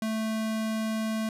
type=tone; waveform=square; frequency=220 Hz; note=A3; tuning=in tune; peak=-28 dBFS; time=0.02-1.29 s; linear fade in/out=2 ms; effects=resampled to 32000 Hz